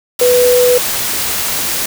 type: tone in noise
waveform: sine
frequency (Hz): 493.9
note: B4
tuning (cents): 0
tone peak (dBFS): -7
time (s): 0.21-0.78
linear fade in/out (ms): 5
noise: white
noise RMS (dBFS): -17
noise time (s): 0.19-1.86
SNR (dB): +7
effects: none